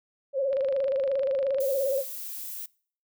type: tone with vibrato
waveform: sine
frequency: 543 Hz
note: C#5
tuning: 36 cents flat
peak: -23 dBFS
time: 0.33-2.04 s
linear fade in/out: 50 ms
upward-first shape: sine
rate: 17 Hz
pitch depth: 71 cents each way
type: click train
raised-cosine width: 0.3 ms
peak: -27 dBFS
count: 28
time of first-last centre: 0.53-1.585 s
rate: 25.6 Hz
type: noise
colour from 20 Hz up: violet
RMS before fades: -37 dBFS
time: 1.6-2.66 s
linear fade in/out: 5 ms
effects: noise-tail reverb RT60 0.5 s tail -24 dB re dry